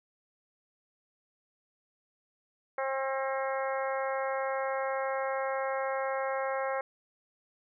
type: harmonic tone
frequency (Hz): 267.8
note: C4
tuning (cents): +40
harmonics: 2 / 3 / 4 / 5 / 6 / 7 / 8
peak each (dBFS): -32 / -36 / -38 / -40 / -42 / -43 / -44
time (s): 2.78-6.81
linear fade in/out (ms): 2
effects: none